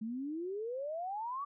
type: exponential sweep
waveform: sine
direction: up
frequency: 212.3 to 1171 Hz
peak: -36 dBFS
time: 0.01-1.45 s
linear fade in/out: 10 ms
effects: none